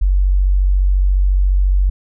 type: tone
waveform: sine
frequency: 47.16 Hz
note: F#1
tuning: 34 cents sharp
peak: -10 dBFS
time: 0.01-1.9 s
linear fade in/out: 10 ms
effects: none